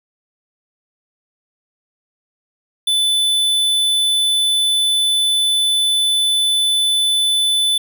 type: tone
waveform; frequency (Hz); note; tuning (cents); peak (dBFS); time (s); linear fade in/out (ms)
square; 3500; A7; -10; -14; 2.87-7.78; 5
effects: none